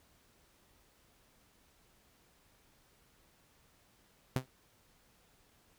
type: tone with exponential decay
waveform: sawtooth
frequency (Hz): 129.2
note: C3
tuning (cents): -21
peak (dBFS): -23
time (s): 4.36-4.46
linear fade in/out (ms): 0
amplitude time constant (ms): 21
effects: pink hiss -68 dBFS RMS until 5.78 s